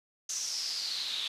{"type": "noise with band-pass filter sweep", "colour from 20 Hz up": "pink", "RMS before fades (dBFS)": -35, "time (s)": [0.29, 1.28], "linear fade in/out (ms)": 5, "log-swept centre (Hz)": [6300, 3500], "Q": 7, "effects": ["resampled to 32000 Hz"]}